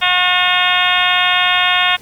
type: harmonic tone with a mistuned harmonic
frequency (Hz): 361.4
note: F#4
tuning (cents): -41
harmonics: 2 / 3 / 4 / 5 / 6 / 7 / 8 / 9 / 10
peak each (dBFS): -20 / -20 / -20 / -20 / -20 / -20 / -20 / -20 / -20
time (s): 0.01-1.97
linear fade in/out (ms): 20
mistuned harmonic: 8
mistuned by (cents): -30
effects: pink hiss -42 dBFS RMS until 2.01 s